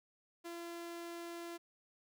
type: tone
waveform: sawtooth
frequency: 340.9 Hz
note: F4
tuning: 42 cents flat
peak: -40 dBFS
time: 0.44-1.58 s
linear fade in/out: 20 ms
effects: none